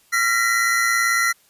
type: tone cluster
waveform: square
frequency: 1370 / 1885 / 2003 Hz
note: F6 / A#6 / B6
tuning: -34 / +19 / +24 cents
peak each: -22 dBFS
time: 0.12-1.33 s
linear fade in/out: 20 ms
effects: white hiss -57 dBFS RMS until 1.49 s + resampled to 32000 Hz